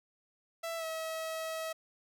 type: tone with pitch glide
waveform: sawtooth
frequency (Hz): 663 to 643.4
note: E5 to E5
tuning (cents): +10 to -42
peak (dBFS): -32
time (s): 0.63-1.73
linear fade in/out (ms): 10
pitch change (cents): -52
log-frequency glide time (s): 0.77-0.85
effects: none